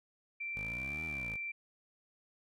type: tone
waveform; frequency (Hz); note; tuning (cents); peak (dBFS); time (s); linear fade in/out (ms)
sine; 2349; D7; 0; -37; 0.4-1.52; 10
type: exponential two-way sweep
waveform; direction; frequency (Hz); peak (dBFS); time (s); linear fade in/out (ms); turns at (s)
15% pulse; up then down; 49.06 to 82.41 to 49.06; -38; 0.55-1.37; 20; 1.05
effects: none